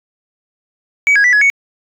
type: tone with pitch steps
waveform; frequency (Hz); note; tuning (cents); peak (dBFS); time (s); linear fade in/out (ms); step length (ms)
sine; 2273 / 1654 / 1968 / 1687 / 2224; C#7 / G#6 / B6 / G#6 / C#7; +43 / -8 / -7 / +27 / +5; -5; 1.07-1.5; 0; 86
effects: tanh soft clip ceiling -6 dBFS